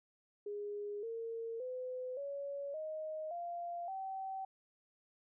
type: tone with pitch steps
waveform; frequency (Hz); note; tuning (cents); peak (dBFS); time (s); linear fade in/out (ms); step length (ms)
sine; 411.9 / 457 / 507.1 / 562.7 / 624.3 / 692.7 / 768.6; G#4 / A#4 / B4 / C#5 / D#5 / F5 / G5; -14 / -34 / +46 / +26 / +6 / -14 / -34; -39; 0.46-4.45; 5; 570
effects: none